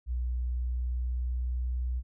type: tone with pitch glide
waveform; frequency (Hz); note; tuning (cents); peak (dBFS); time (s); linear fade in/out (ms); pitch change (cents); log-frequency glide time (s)
sine; 61.2 to 61.88; B1 to B1; -15 to +4; -28; 0.06-2.03; 50; +19; 0.38-1.76
effects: none